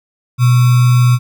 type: tone with sample-and-hold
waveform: sine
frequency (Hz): 123.3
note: B2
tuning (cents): -2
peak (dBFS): -6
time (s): 0.38-1.19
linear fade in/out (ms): 50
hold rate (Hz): 1225
effects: none